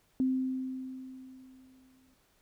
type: tone with exponential decay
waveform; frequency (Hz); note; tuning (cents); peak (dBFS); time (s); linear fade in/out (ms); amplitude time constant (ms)
sine; 260; C4; -11; -24; 0.2-2.14; 1; 420
effects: pink hiss -69 dBFS RMS until 2.41 s